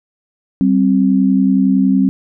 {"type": "tone pair together", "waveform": "sine", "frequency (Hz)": [193.3, 264.1], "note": ["G3", "C4"], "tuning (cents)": [-24, 16], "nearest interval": "perfect fourth", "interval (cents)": 540, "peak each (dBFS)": -12, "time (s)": [0.61, 2.09], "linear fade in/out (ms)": 0, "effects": []}